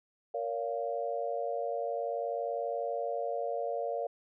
sine chord, Bb minor, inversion none, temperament equal with one note detuned, 466.2 / 566.7 / 698.5 Hz, Bb4 / Db5 / F5, 0 / +38 / 0 cents, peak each -36 / -35 / -36 dBFS, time 0.34-4.07 s, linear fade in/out 5 ms, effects none

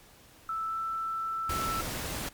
sine tone with pitch glide, 1318.5 to 1326.9 Hz, E6 to E6, 0 to +11 cents, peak -30 dBFS, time 0.49-1.81 s, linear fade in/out 2 ms, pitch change +11 cents, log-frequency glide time 0.68-0.77 s
pink noise, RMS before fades -35 dBFS, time 1.49-2.29 s, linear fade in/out 5 ms
effects pink hiss -56 dBFS RMS until 2.33 s + MP3 96 kbps

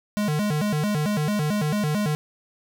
square tone with vibrato, 177.3 Hz, F3, 26 cents sharp, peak -22 dBFS, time 0.17-2.15 s, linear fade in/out 0 ms, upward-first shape square, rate 4.5 Hz, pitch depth 280 cents each way, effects none

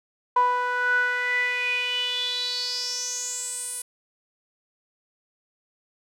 sawtooth tone with band-pass filter sweep, 493.9 Hz, B4, in tune, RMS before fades -26 dBFS, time 0.36-3.82 s, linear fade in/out 5 ms, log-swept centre 1000 to 10000 Hz, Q 7.7, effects none

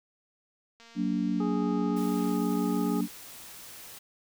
click train, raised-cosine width 0.2 ms, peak -36 dBFS, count 356, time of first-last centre 0.8-2.337 s, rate 231 Hz
sine chord, Gb augmented, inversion none, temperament just, 185 / 231.2 / 289.1 Hz, Gb3 / Bb3 / D4, 0 / -14 / -27 cents, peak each -30 dBFS, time 0.95-3.08 s, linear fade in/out 50 ms
harmonic tone, 415.3 Hz, G#4, in tune, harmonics 1 / 2 / 3, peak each -34 / -39 / -41 dBFS, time 1.4-3.01 s, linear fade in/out 5 ms
white noise, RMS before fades -46 dBFS, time 1.96-3.99 s, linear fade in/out 10 ms
effects none

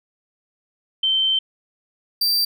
sine / 45% pulse tone pair in turn, 3106 / 4686 Hz, G7 / D8, -17 / -5 cents, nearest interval perfect fifth, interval 712 cents, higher second, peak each -16 dBFS, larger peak neither, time 1.03-1.39 / 2.21-2.45 s, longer first, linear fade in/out 5 ms, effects none

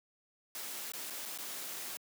white noise with dropouts, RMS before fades -42 dBFS, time 0.55-1.97 s, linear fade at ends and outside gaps 1 ms, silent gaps 0.92-0.935 / 1.101-1.105 / 1.253-1.257 / 1.377-1.386 s, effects high-pass 200 Hz 12 dB/octave

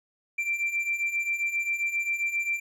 triangle beating tone pair, 2349 / 2356.5 Hz, D7 / D7, 0 / +5 cents, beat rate 7.5 Hz, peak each -28 / -24 dBFS, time 0.38-2.6 s, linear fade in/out 10 ms, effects tanh soft clip ceiling -22 dBFS

